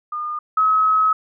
sine tone pair in turn, 1216 / 1280.5 Hz, D#6 / D#6, -40 / +49 cents, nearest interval minor second, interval 89 cents, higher second, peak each -23 / -13 dBFS, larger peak second, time 0.12-0.39 / 0.57-1.13 s, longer second, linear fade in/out 5 ms, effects none

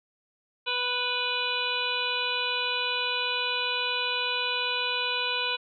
harmonic tone, 493.9 Hz, B4, in tune, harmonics 1 / 2 / 3 / 5 / 6 / 7 / 8, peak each -37 / -34 / -35 / -31 / -32 / -36 / -34 dBFS, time 0.66-5.57 s, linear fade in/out 20 ms, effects none

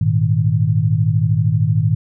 sine chord, Ab suspended second, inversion none, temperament just, 103.83 / 116.8 / 155.74 Hz, Ab2 / Bb2 / Eb3, 0 / +4 / +2 cents, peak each -17 dBFS, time 0.01-1.95 s, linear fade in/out 5 ms, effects none

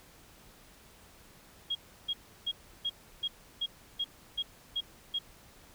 sine tone bursts, 3276 Hz, G#7, 24 cents flat, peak -29 dBFS, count 10, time 1.7-5.19 s, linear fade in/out 10 ms, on 52 ms, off 330 ms, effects pink hiss -57 dBFS RMS until 5.74 s

